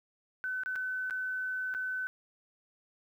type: tone with dropouts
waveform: sine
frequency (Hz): 1513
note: F#6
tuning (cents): +38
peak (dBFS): -32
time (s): 0.44-2.07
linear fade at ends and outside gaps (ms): 0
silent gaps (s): 0.635-0.66 / 0.756-0.76 / 1.099-1.108 / 1.74-1.748
effects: 11-bit